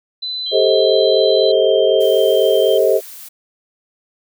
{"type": "tone", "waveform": "sine", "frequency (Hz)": 4013, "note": "B7", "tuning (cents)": 27, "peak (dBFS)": -21, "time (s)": [0.22, 1.52], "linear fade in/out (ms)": 10}
{"type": "tone with pitch glide", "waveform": "sine", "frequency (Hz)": [3200, 3147], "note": ["G7", "G7"], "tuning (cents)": [35, 6], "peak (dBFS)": -25, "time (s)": [0.46, 2.78], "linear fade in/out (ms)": 5, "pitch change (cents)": -29, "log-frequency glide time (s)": [0.66, 2.02]}
{"type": "chord", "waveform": "sine", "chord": "A half-diminished seventh", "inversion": "third", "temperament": "just", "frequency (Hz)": [396, 440, 528, 633.6], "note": ["G4", "A4", "C5", "Eb5"], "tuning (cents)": [18, 0, 16, 31], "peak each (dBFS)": -16, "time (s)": [0.51, 3.01], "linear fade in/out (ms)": 50}
{"type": "noise", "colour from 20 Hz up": "blue", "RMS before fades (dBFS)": -35, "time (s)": [2, 3.29], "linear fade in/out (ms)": 10}
{"effects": []}